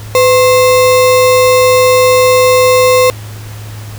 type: tone with sample-and-hold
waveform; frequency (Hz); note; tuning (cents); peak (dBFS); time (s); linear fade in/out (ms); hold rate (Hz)
sine; 505; B4; +39; -4; 0.15-3.1; 0; 1575
effects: added 106 Hz sine -24 dBFS peak until 3.98 s + pink hiss -33 dBFS RMS until 3.98 s